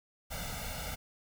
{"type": "noise with comb filter", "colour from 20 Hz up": "pink", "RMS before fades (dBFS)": -39, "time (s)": [0.3, 0.96], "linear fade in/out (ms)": 20, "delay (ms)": 1.4, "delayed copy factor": 0.95, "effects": []}